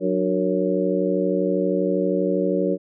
harmonic tone with a mistuned harmonic, 92.5 Hz, F#2, in tune, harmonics 2 / 3 / 4 / 5 / 6, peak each -25 / -25 / -25 / -25 / -25 dBFS, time 0-2.78 s, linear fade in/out 50 ms, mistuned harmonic 3, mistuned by +120 cents, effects none

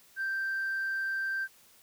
sine tone, 1568 Hz, G6, in tune, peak -28 dBFS, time 0.16-1.48 s, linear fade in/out 50 ms, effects tanh soft clip ceiling -27 dBFS + white hiss -60 dBFS RMS until 1.82 s

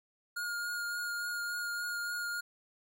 square tone with vibrato, 1425 Hz, F6, 34 cents sharp, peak -35 dBFS, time 0.36-2.41 s, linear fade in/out 10 ms, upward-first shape triangle, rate 3.5 Hz, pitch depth 17 cents each way, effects none

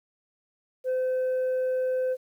sine tone, 513 Hz, C5, 34 cents flat, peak -21 dBFS, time 0.84-2.17 s, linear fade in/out 50 ms, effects tanh soft clip ceiling -23 dBFS + 10-bit

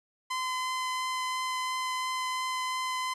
sawtooth tone with vibrato, 1025 Hz, C6, 36 cents flat, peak -26 dBFS, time 0.3-3.14 s, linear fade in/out 10 ms, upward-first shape triangle, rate 2.9 Hz, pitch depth 8 cents each way, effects low-pass 9000 Hz 12 dB/octave

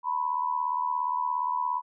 sine tone with amplitude modulation, 987.8 Hz, B5, in tune, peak -22 dBFS, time 0.03-1.82 s, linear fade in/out 50 ms, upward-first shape sine, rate 77.2 Hz, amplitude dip 75%, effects none

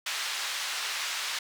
white band-pass noise, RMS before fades -33 dBFS, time 0.06-1.39 s, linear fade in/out 5 ms, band 1100 to 4700 Hz, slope 12 dB/octave, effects none

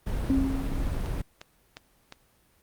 brown noise, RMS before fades -29 dBFS, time 0.06-1.22 s, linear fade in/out 10 ms
sine tone with exponential decay, 268.8 Hz, C4, 47 cents sharp, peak -19 dBFS, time 0.3-1.22 s, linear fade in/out 0 ms, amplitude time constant 200 ms
click train, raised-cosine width 0.2 ms, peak -23 dBFS, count 4, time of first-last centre 1.06-2.124 s, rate 2.82 Hz
effects pink hiss -64 dBFS RMS until 2.62 s + Opus 32 kbps

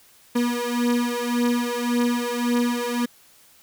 35% pulse beating tone pair, 240 / 241.8 Hz, B3 / B3, -49 / -36 cents, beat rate 1.8 Hz, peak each -22 / -22 dBFS, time 0.35-3.06 s, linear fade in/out 10 ms, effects white hiss -54 dBFS RMS until 3.62 s

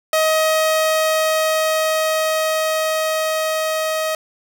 sawtooth tone with level ramp, 631 Hz, D#5, 24 cents sharp, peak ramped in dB -10 to -15 dBFS, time 0.13-4.15 s, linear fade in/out 2 ms, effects none

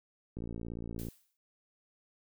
click train, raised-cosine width 3 ms, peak -28 dBFS, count 42, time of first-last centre 0.37-1.086 s, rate 57.3 Hz
blue noise with exponential decay, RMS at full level -46 dBFS, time 0.99-1.37 s, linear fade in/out 0 ms, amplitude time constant 81 ms
effects none

